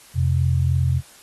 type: tone pair together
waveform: sine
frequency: 86.2 / 129.37 Hz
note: F2 / C3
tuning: -22 / -19 cents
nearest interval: perfect fifth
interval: 703 cents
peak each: -19 / -19 dBFS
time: 0.14-1.02 s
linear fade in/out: 50 ms
effects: white hiss -48 dBFS RMS until 1.22 s + AAC 32 kbps